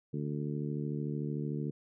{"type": "harmonic tone", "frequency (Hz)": 73.42, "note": "D2", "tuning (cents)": 0, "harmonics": [2, 3, 4, 5, 6], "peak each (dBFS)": [-35, -39, -41, -43, -45], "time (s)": [0.13, 1.71], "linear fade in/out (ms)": 10, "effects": []}